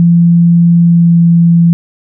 sine tone with pitch glide, 170.6 to 169.32 Hz, F3 to E3, -40 to +47 cents, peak -3 dBFS, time 0-1.73 s, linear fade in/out 0 ms, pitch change -13 cents, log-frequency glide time 0.79-1.2 s, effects none

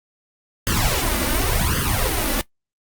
pink noise with flanger, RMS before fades -20 dBFS, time 0.67-2.41 s, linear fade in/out 0 ms, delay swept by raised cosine 0.62 to 3.52 ms, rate 0.9 Hz, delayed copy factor +0.9, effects noise-tail reverb RT60 0.1 s tail -17 dB re dry + Opus 48 kbps

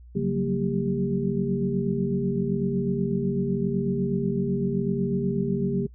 sine tone cluster, 139.3 / 181.9 / 189.9 / 230.8 / 397.9 Hz, C#3 / F#3 / F#3 / A#3 / G4, +9 / -29 / +45 / -17 / +26 cents, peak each -29 dBFS, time 0.15-5.87 s, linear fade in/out 10 ms, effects noise-tail reverb RT60 0.1 s tail -24 dB re dry + added 60 Hz sine -44 dBFS peak until 5.94 s

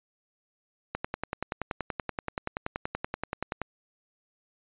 click train, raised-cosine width 0.5 ms, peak -15 dBFS, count 29, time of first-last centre 0.95-3.617 s, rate 10.5 Hz, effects resampled to 8000 Hz

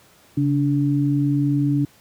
sine tone pair together, 138.7 / 289 Hz, C#3 / D4, +1 / -28 cents, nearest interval octave + minor second, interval 1271 cents, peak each -19 dBFS, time 0.37-1.85 s, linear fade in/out 5 ms, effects pink hiss -53 dBFS RMS until 2 s + high-pass 80 Hz 12 dB/octave

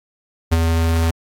square tone with ADSR envelope, 82.41 Hz, E2, in tune, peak -11 dBFS, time 0.51-1.11 s, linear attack 18 ms, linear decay 33 ms, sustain -4 dB, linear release 9 ms, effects AAC 48 kbps

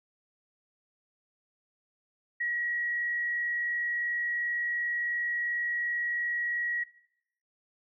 sine tone with frequency modulation, 1911 Hz, A#6, 43 cents sharp, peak -28 dBFS, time 2.4-6.84 s, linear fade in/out 10 ms, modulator 62.8 Hz, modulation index 0.3, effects noise-tail reverb RT60 0.7 s tail -18 dB re dry

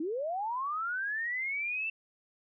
sine linear sweep, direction up, 293.7 to 2687 Hz, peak -31 dBFS, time 0-1.9 s, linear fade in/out 5 ms, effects none

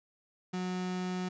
35% pulse tone, 182.7 Hz, F#3, 22 cents flat, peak -31 dBFS, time 0.53-1.29 s, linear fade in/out 10 ms, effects resampled to 16000 Hz

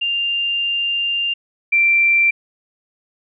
sine tone pair in turn, 2794 / 2354 Hz, F7 / D7, 0 / +3 cents, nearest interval minor third, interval 297 cents, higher first, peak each -17 / -11 dBFS, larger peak second, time 0.01-1.34 / 1.72-2.31 s, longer first, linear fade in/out 10 ms, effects none

